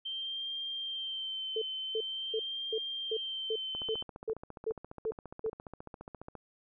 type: tone with vibrato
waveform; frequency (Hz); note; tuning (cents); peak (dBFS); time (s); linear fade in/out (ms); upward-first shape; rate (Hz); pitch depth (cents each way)
sine; 3130; G7; -3; -35; 0.05-4.03; 10; sine; 0.46; 32
type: tone bursts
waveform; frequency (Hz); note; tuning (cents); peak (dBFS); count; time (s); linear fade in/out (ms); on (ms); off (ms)
sine; 442.4; A4; +9; -30; 11; 1.56-5.498; 5; 58; 330
type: click train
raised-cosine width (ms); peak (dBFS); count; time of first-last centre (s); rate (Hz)
1; -30; 39; 3.75-6.353; 14.6
effects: none